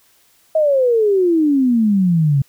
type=exponential sweep; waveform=sine; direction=down; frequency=644 to 134.1 Hz; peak=-11 dBFS; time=0.55-2.42 s; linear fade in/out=5 ms; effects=white hiss -55 dBFS RMS until 2.48 s